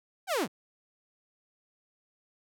sawtooth linear sweep, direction down, 810 to 124.7 Hz, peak -23 dBFS, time 0.27-0.48 s, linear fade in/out 50 ms, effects none

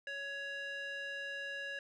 square tone with band-pass filter, 558 Hz, C#5, 11 cents sharp, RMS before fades -42 dBFS, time 0.07-1.79 s, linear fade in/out 2 ms, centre 2100 Hz, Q 9.2, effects resampled to 22050 Hz

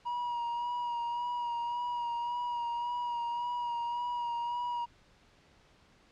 triangle tone with vibrato, 956 Hz, A#5, 43 cents sharp, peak -30 dBFS, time 0.05-4.86 s, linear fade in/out 20 ms, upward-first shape sine, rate 1.8 Hz, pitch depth 23 cents each way, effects pink hiss -63 dBFS RMS until 6.11 s + low-pass 5000 Hz 12 dB/octave

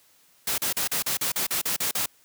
white noise bursts, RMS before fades -26 dBFS, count 11, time 0.47-2.06 s, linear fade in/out 5 ms, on 110 ms, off 38 ms, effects white hiss -60 dBFS RMS until 2.24 s + high-pass 80 Hz 12 dB/octave

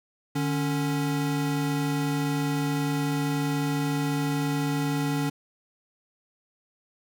square tone pair together, 149.1 / 279.2 Hz, D3 / C#4, +27 / +13 cents, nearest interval major seventh, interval 1086 cents, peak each -28 dBFS, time 0.35-5.3 s, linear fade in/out 10 ms, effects none

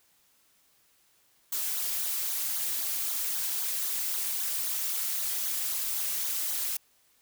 blue noise with flanger, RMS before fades -31 dBFS, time 1.52-6.77 s, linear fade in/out 5 ms, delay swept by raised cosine 0.37 to 4.77 ms, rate 3.8 Hz, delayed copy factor -0.95, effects white hiss -66 dBFS RMS until 7.21 s

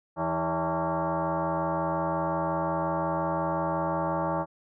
sine tone with frequency modulation, 164.81 Hz, E3, in tune, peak -25 dBFS, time 0.16-4.46 s, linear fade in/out 50 ms, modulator 244 Hz, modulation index 4.1, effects none

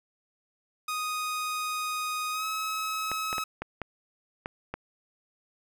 sawtooth tone with pitch glide, 1244.5 to 1283.9 Hz, D#6 to E6, 0 to -46 cents, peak -26 dBFS, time 0.88-3.44 s, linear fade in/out 5 ms, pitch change +54 cents, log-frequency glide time 2.32-2.45 s
clicks, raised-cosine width 0.5 ms, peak -18 dBFS, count 7, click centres 3.116 / 3.329 / 3.382 / 3.62 / 3.817 / 4.459 / 4.74 s
effects none

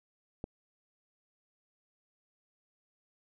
click, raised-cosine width 2 ms, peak -24 dBFS, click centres 0.441 s, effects none

